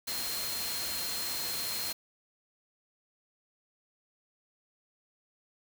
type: tone in noise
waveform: sine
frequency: 4200 Hz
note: C8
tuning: 6 cents sharp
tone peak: -37 dBFS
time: 0.07-1.93 s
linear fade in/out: 10 ms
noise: white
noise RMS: -36 dBFS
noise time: 0.07-1.93 s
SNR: -4 dB
effects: none